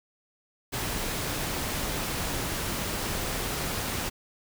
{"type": "noise", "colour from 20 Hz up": "pink", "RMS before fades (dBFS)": -31, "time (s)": [0.72, 4.1], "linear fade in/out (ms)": 20, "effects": []}